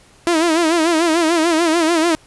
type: tone with vibrato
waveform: sawtooth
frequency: 329.6 Hz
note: E4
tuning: in tune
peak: -9 dBFS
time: 0.27-2.15 s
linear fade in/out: 0 ms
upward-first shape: sine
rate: 6.8 Hz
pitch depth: 100 cents each way
effects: pink hiss -49 dBFS RMS until 2.26 s + resampled to 24000 Hz